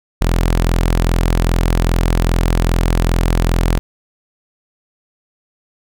sawtooth tone, 42.49 Hz, F1, 47 cents flat, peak -8 dBFS, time 0.21-3.79 s, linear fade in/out 0 ms, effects none

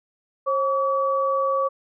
sine tone pair together, 538.5 / 1141 Hz, C5 / C#6, +50 / +50 cents, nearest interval octave + minor second, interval 1300 cents, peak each -22 dBFS, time 0.46-1.69 s, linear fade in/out 20 ms, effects none

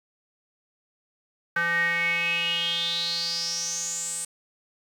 square tone with band-pass filter sweep, 170 Hz, F3, 46 cents flat, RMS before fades -27 dBFS, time 1.56-4.25 s, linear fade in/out 5 ms, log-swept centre 1600 to 8600 Hz, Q 8.8, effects 9-bit

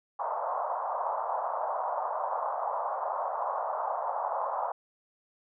white band-pass noise, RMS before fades -32 dBFS, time 0.19-4.72 s, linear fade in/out 5 ms, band 580 to 1100 Hz, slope 48 dB/octave, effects none

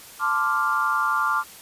sine chord, D minor seventh, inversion second, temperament equal with one note detuned, 880 / 1043.5 / 1174.7 / 1396.9 Hz, A5 / C6 / D6 / F6, 0 / -5 / 0 / 0 cents, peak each -29 / -28 / -23 / -24 dBFS, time 0.19-1.44 s, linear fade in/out 50 ms, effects white hiss -44 dBFS RMS until 1.61 s + resampled to 32000 Hz

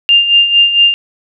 sine tone with tremolo, 2800 Hz, F7, 4 cents sharp, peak -3 dBFS, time 0.09-0.94 s, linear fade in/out 0 ms, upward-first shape sine, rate 4.4 Hz, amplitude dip 65%, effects none

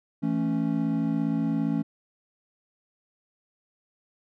triangle chord, A major, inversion second, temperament equal, 164.81 / 220 / 277.2 Hz, E3 / A3 / C#4, 0 / 0 / 0 cents, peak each -27 / -26 / -25 dBFS, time 0.22-1.83 s, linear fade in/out 20 ms, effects none

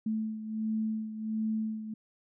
sine beating tone pair, 218.4 / 219.8 Hz, A3 / A3, -13 / -2 cents, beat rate 1.4 Hz, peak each -31 / -37 dBFS, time 0.06-1.94 s, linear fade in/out 5 ms, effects none

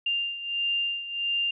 sine beating tone pair, 2794 / 2795.5 Hz, F7 / F7, 0 / +1 cents, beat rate 1.5 Hz, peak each -27 / -32 dBFS, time 0.06-1.51 s, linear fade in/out 5 ms, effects none

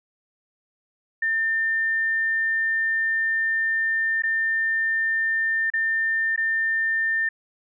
sine tone with dropouts, 1800 Hz, A6, 39 cents sharp, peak -20 dBFS, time 1.22-7.29 s, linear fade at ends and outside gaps 5 ms, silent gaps 4.222-4.235 / 5.702-5.736 / 6.362-6.376 s, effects none

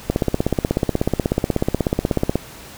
click train, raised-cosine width 2 ms, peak -3 dBFS, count 38, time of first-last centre 0.1-2.356 s, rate 16.4 Hz, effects pink hiss -39 dBFS RMS until 2.77 s

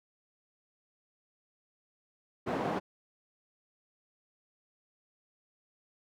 white band-pass noise, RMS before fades -33 dBFS, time 2.46-2.8 s, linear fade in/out 20 ms, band 160 to 690 Hz, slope 12 dB/octave, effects none

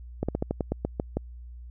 slowing click train, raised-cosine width 2 ms, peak -13 dBFS, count 10, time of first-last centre 0.23-1.17 s, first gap 56 ms, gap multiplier 1.15, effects added 60 Hz sine -40 dBFS peak until 1.7 s

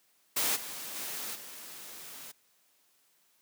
white noise with level steps, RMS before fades -29 / -41 / -38 / -46 dBFS, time 0.36-2.32 s, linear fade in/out 10 ms, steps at 0.55 / 0.94 / 1.34 s, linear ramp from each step 20 ms, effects white hiss -69 dBFS RMS until 3.41 s + high-pass 150 Hz 12 dB/octave

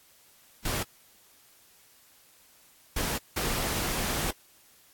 pink noise bursts at uneven times, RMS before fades -30 dBFS, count 3, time 0.65-0.83 / 2.96-3.18 / 3.36-4.31 s, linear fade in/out 5 ms, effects white hiss -59 dBFS RMS until 4.93 s + AAC 64 kbps

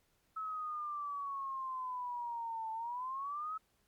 sine exponential two-way sweep, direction down then up, 1300 to 882 to 1300 Hz, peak -37 dBFS, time 0.36-3.58 s, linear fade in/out 10 ms, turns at 2.72 s, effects pink hiss -75 dBFS RMS until 3.87 s + MP3 96 kbps

